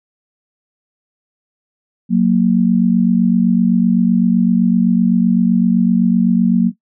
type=tone pair together; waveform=sine; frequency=184.06 / 231.9 Hz; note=F#3 / A#3; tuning=-9 / -9 cents; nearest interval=major third; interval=400 cents; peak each=-12 dBFS; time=2.09-6.72 s; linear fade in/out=50 ms; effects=noise-tail reverb RT60 0.1 s tail -17 dB re dry